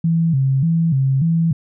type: tone with vibrato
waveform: sine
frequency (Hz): 149.1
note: D3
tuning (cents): +27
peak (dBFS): -13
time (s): 0.04-1.53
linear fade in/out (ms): 5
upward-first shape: square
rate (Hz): 1.7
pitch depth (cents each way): 180
effects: none